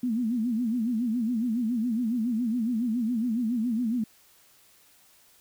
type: tone with vibrato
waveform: sine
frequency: 233.1 Hz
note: A#3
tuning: in tune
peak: -24 dBFS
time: 0.03-4.04 s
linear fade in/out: 5 ms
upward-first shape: sine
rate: 7.2 Hz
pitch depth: 140 cents each way
effects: white hiss -59 dBFS RMS until 5.4 s